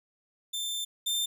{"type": "tone pair in turn", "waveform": "sawtooth", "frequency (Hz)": [3565, 3586], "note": ["A7", "A7"], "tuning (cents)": [22, 32], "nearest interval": "unison", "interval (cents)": 10, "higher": "second", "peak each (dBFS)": [-28, -24], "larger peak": "second", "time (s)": [[0.53, 0.85], [1.06, 1.26]], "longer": "first", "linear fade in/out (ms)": 10, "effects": []}